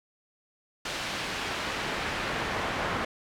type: noise with band-pass filter sweep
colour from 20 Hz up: brown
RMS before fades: -32 dBFS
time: 0.85-3.05 s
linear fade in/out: 5 ms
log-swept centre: 3700 to 1500 Hz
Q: 0.72
effects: none